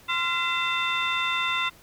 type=tone cluster; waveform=sine; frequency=1037 / 1377 / 2039 / 2684 / 3575 Hz; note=C6 / F6 / C7 / E7 / A7; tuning=-16 / -25 / -45 / +31 / +27 cents; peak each=-29 dBFS; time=0.08-1.7 s; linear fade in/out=20 ms; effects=tanh soft clip ceiling -16 dBFS + pink hiss -53 dBFS RMS until 1.82 s